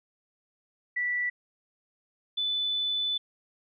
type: tone pair in turn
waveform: sine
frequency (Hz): 1962 / 3496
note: B6 / A7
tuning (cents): -12 / -12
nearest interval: minor seventh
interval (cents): 1000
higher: second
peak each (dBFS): -26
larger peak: neither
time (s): 0.96-1.3 / 2.37-3.18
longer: second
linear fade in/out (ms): 10
effects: none